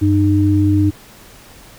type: tone pair together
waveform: sine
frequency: 96 / 304.8 Hz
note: G2 / D#4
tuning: -36 / -36 cents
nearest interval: octave + minor sixth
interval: 2000 cents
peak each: -13 dBFS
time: 0.01-0.91 s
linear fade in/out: 20 ms
effects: pink hiss -42 dBFS RMS until 1.78 s